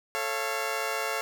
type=chord; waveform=15% pulse; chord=A augmented; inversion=none; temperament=just; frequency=440 / 550 / 687.5 Hz; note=A4 / C#5 / E#5; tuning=0 / -14 / -27 cents; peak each=-27 dBFS; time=0.15-1.21 s; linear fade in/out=0 ms; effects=none